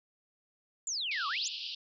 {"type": "exponential two-way sweep", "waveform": "sine", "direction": "down then up", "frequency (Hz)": [7400, 1095, 7400], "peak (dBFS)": -32, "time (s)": [0.87, 1.48], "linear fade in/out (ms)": 2, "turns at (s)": 1.28}
{"type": "band-pass noise", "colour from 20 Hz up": "pink", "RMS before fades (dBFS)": -40, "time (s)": [1.11, 1.75], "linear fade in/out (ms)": 5, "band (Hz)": [2700, 5100], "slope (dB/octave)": 96}
{"effects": []}